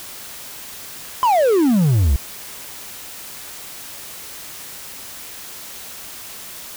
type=exponential sweep; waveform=triangle; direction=down; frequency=1046.5 to 61 Hz; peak=-10 dBFS; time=1.23-2.16 s; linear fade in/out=0 ms; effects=white hiss -35 dBFS RMS until 6.76 s